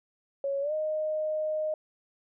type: tone with pitch glide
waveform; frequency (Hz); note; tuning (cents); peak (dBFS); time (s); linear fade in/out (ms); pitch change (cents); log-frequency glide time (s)
sine; 554.4 to 618.7; C#5 to D#5; 0 to -10; -27; 0.44-1.74; 2; +190; 0.61-0.73
effects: none